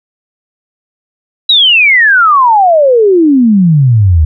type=exponential sweep; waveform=sine; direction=down; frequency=3951 to 74.2 Hz; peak=-3 dBFS; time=1.49-4.25 s; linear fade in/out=5 ms; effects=none